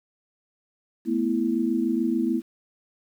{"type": "chord", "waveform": "sine", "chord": "A suspended second", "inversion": "none", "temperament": "equal", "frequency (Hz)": [220, 246.9, 329.6], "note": ["A3", "B3", "E4"], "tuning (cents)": [0, 0, 0], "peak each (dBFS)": [-27, -25, -25], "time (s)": [1.05, 2.42], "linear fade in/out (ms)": 50, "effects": ["9-bit"]}